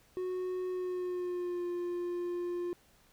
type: tone with pitch glide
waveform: triangle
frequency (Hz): 367.1 to 351.5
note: F#4 to F4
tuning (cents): -14 to +11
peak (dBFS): -31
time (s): 0.17-2.73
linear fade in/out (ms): 0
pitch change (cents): -75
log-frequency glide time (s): 0.69-1.66
effects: pink hiss -65 dBFS RMS until 3.12 s